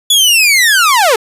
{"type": "linear sweep", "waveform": "sawtooth", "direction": "down", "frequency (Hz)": [3456, 408.6], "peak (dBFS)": -3, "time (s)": [0.1, 1.16], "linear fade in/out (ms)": 5, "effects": ["resampled to 32000 Hz"]}